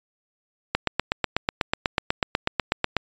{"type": "click train", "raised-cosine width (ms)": 0.3, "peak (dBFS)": -4, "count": 19, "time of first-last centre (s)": [0.75, 2.967], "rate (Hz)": 8.12, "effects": ["resampled to 16000 Hz"]}